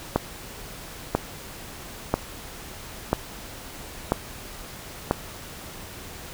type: click train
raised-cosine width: 1 ms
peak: -5 dBFS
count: 6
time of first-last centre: 0.16-5.11 s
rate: 1.01 Hz
effects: pink hiss -40 dBFS RMS until 6.33 s